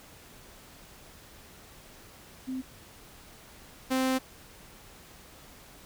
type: tone pair in turn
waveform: sine / sawtooth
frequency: 259.7 / 260.7 Hz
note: C4 / C4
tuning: -13 / -6 cents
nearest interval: unison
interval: 7 cents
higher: second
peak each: -31 / -21 dBFS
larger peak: second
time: 2.47-2.62 / 3.9-4.19 s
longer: second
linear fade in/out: 20 ms
effects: pink hiss -52 dBFS RMS until 5.85 s